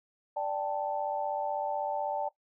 sine chord, D suspended fourth, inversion none, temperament equal, 587.3 / 784 / 880 Hz, D5 / G5 / A5, 0 / 0 / 0 cents, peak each -34 dBFS, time 0.36-2.29 s, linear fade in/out 10 ms, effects noise-tail reverb RT60 0.1 s tail -18 dB re dry

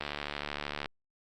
click train, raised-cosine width 0.3 ms, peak -18 dBFS, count 63, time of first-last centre 0.01-0.858 s, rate 73.1 Hz, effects Opus 32 kbps

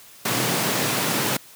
pink high-pass noise, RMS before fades -23 dBFS, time 0.25-1.37 s, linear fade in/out 5 ms, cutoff 110 Hz, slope 96 dB/octave, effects white hiss -47 dBFS RMS until 1.55 s + high-pass 60 Hz 12 dB/octave

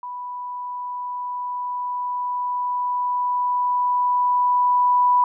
sine tone with level ramp, 987 Hz, B5, 1 cent flat, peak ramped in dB -29 to -13 dBFS, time 0.03-5.24 s, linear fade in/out 2 ms, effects none

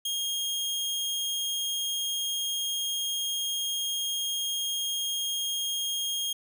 sawtooth tone, 3245 Hz, G#7, 41 cents flat, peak -25 dBFS, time 0.05-6.33 s, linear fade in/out 5 ms, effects none

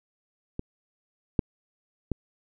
clicks, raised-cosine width 3 ms, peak -18 / -8 / -14 dBFS, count 3, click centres 0.594 / 1.392 / 2.117 s, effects none

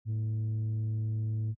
sine tone with frequency modulation, 109 Hz, A2, 16 cents flat, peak -26 dBFS, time 0.05-1.55 s, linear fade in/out 50 ms, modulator 123 Hz, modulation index 0.21, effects tanh soft clip ceiling -27 dBFS + high-pass 60 Hz 12 dB/octave

